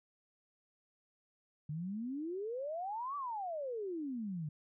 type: exponential two-way sweep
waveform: sine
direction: up then down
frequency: 144.5 to 1174.7 to 144.5 Hz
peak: -37 dBFS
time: 1.69-4.49 s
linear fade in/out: 5 ms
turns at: 3.16 s
effects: none